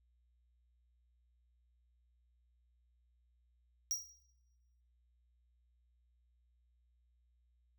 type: tone with exponential decay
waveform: square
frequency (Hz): 5690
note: F8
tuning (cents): +31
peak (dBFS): -31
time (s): 3.91-4.13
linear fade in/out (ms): 0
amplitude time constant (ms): 46
effects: noise-tail reverb RT60 1.0 s tail -18 dB re dry + added 60 Hz sine -70 dBFS peak until 7.78 s